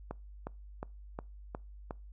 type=click train; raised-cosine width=1 ms; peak=-24 dBFS; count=6; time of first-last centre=0.11-1.909 s; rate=2.78 Hz; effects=noise-tail reverb RT60 0.3 s tail -25 dB re dry + added 50 Hz sine -47 dBFS peak until 2.12 s